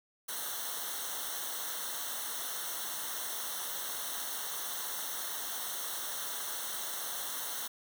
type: noise with comb filter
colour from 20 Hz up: white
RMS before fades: -38 dBFS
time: 0.28-7.68 s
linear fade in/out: 10 ms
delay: 0.41 ms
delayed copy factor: -1
effects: none